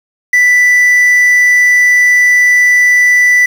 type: tone with quantisation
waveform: triangle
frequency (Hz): 1978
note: B6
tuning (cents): +2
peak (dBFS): -3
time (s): 0.33-3.46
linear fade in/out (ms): 5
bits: 5
effects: none